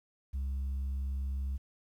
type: tone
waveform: sine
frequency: 67.3 Hz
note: C2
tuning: 49 cents sharp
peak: -29 dBFS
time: 0.33-1.58 s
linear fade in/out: 20 ms
effects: tanh soft clip ceiling -31 dBFS + 11-bit